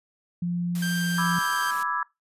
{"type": "tone with pitch glide", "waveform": "sine", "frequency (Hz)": [174.61, 173.6], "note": ["F3", "F3"], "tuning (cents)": [0, -10], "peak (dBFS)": -24, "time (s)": [0.42, 1.39], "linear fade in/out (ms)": 5, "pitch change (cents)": -10, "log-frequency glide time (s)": [0.93, 1.03]}
{"type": "high-pass noise", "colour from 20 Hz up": "white", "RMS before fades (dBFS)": -40, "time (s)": [0.75, 1.83], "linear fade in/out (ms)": 2, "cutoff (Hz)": 110, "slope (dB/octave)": 48}
{"type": "tone", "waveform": "sawtooth", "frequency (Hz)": 1579, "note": "G6", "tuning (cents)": 12, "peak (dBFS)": -25, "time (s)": [0.82, 1.71], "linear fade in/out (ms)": 5}
{"type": "chord", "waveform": "sine", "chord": "E dominant seventh", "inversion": "second", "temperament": "equal", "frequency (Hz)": [987.8, 1174.7, 1318.5, 1661.2], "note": ["B5", "D6", "E6", "G#6"], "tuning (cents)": [0, 0, 0, 0], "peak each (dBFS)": -30, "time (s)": [1.18, 2.03], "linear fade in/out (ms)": 2}
{"effects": ["noise-tail reverb RT60 0.2 s tail -22 dB re dry", "resampled to 32000 Hz"]}